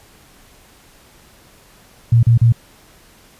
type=tone bursts; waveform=sine; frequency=116.54 Hz; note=A#2; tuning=in tune; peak=-7 dBFS; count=3; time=2.12-2.524 s; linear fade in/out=5 ms; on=110 ms; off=37 ms; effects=pink hiss -48 dBFS RMS until 3.39 s + resampled to 32000 Hz